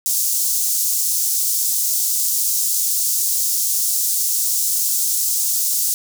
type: high-pass noise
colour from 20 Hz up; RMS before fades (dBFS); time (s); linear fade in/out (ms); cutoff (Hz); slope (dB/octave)
pink; -19; 0.06-5.94; 0; 6000; 24
effects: none